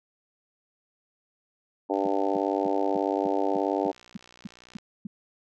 harmonic tone, 98.4 Hz, G2, 7 cents sharp, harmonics 3 / 4 / 5 / 6 / 7 / 8 / 9, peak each -29 / -30 / -31 / -32 / -32 / -33 / -34 dBFS, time 1.89-3.92 s, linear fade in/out 20 ms
click train, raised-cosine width 0.2 ms, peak -33 dBFS, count 174, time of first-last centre 1.94-4.785 s, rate 60.8 Hz
sine tone bursts, 203.8 Hz, G#3, 32 cents flat, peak -31 dBFS, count 11, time 2.05-5.07 s, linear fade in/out 5 ms, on 20 ms, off 280 ms
effects none

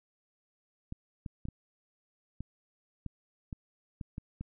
clicks, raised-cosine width 5 ms, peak -26 dBFS, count 10, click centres 0.924 / 1.262 / 1.454 / 1.486 / 2.406 / 3.063 / 3.528 / 4.012 / 4.181 / 4.41 s, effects none

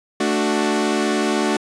sawtooth chord, D major, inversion second, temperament equal, 220 / 293.7 / 370 Hz, A3 / D4 / F#4, 0 / 0 / 0 cents, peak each -18 dBFS, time 0.2-1.57 s, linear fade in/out 5 ms, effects resampled to 22050 Hz

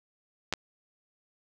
clicks, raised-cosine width 0.2 ms, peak -12 dBFS, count 2, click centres 0.526 / 0.537 s, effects none

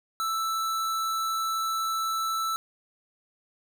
square tone, 1321 Hz, E6, 3 cents sharp, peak -27 dBFS, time 0.2-2.56 s, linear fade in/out 0 ms, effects none

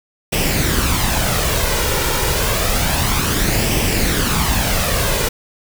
pink noise with flanger, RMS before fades -17 dBFS, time 0.32-5.29 s, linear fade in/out 10 ms, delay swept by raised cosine 0.36 to 2.16 ms, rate 0.29 Hz, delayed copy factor +0.5, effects none

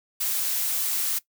blue noise, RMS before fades -26 dBFS, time 0.2-1.19 s, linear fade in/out 10 ms, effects noise-tail reverb RT60 0.1 s tail -19 dB re dry

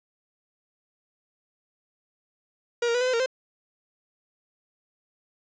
45% pulse tone with pitch steps, 476.1 / 466.5 / 491.1 / 506 / 511 / 462.2 / 519 Hz, A#4 / A#4 / B4 / B4 / C5 / A#4 / C5, +37 / +1 / -10 / +42 / -41 / -15 / -14 cents, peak -22 dBFS, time 2.82-3.261 s, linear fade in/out 5 ms, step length 63 ms, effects resampled to 16000 Hz + 10-bit

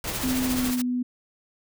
pink noise, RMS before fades -32 dBFS, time 0.04-0.71 s, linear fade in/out 2 ms
white noise with tremolo, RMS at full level -30 dBFS, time 0.07-0.82 s, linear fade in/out 5 ms, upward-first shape triangle, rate 14 Hz, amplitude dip 80%
sine tone with pitch glide, 256.3 to 247.9 Hz, C4 to B3, -36 to +7 cents, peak -23 dBFS, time 0.23-1.03 s, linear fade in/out 10 ms, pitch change -57 cents, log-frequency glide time 0.42-0.82 s
effects none

